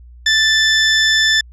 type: tone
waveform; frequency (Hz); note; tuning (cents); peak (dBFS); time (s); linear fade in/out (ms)
20% pulse; 1760; A6; 0; -6; 0.26-1.41; 5
effects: added 60 Hz sine -37 dBFS peak until 1.52 s + resampled to 22050 Hz